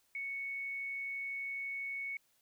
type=tone; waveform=sine; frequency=2217 Hz; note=C#7; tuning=in tune; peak=-37 dBFS; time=0.15-2.17 s; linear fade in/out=2 ms; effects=white hiss -73 dBFS RMS until 2.41 s